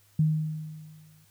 sine tone with exponential decay, 155.56 Hz, D#3, in tune, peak -18 dBFS, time 0.19-1.25 s, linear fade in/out 5 ms, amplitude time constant 230 ms, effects added 101 Hz sine -63 dBFS peak until 1.3 s + white hiss -63 dBFS RMS until 1.3 s

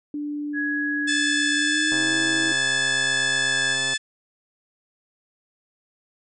sine tone with pitch glide, 294 to 322.5 Hz, D4 to E4, +2 to -38 cents, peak -26 dBFS, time 0.14-2.52 s, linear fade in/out 2 ms, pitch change +160 cents, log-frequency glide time 1.56-2.16 s
sine tone with vibrato, 1661.2 Hz, G#6, in tune, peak -24 dBFS, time 0.53-3.77 s, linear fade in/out 50 ms, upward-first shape square, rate 0.5 Hz, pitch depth 9 cents each way
harmonic tone, 869 Hz, A5, 22 cents flat, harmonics 2 / 3 / 4 / 5 / 6 / 7 / 8 / 9 / 10, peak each -25 / -34 / -27 / -39 / -32 / -43 / -33 / -36 / -35 dBFS, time 1.07-3.98 s, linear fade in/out 20 ms
click train, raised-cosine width 1 ms, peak -22 dBFS, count 271, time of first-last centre 1.92-3.935 s, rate 134 Hz
effects none

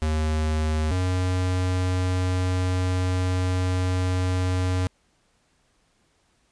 square tone pair in turn, 77.78 / 91.73 Hz, D#2 / F#2, 0 / -14 cents, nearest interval minor third, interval 286 cents, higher second, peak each -22 dBFS, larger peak neither, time 0.02-0.91 / 0.91-4.87 s, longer second, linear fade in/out 0 ms, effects pink hiss -66 dBFS RMS until 6.51 s + resampled to 22050 Hz

